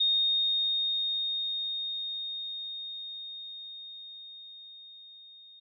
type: tone with level ramp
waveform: sine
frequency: 3698 Hz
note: A#7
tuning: 15 cents flat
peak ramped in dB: -22 to -50 dBFS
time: 0-5.6 s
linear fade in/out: 10 ms
effects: none